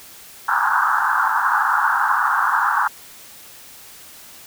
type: band-pass noise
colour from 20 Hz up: white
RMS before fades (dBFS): -18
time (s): 0.48-2.88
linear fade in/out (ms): 10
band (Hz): 810 to 1600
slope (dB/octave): 96
effects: white hiss -42 dBFS RMS until 4.46 s